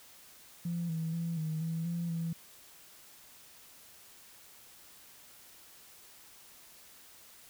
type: tone with pitch steps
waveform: sine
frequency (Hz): 171.2 / 162.2 / 167.6 / 157.5 / 163.7 / 170.6 / 165.9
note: F3 / E3 / E3 / D#3 / E3 / F3 / E3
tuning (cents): -34 / -28 / +29 / +21 / -12 / -40 / +11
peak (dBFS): -31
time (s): 0.65-2.33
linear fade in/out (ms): 5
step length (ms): 240
effects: tanh soft clip ceiling -27 dBFS + white hiss -56 dBFS RMS until 7.49 s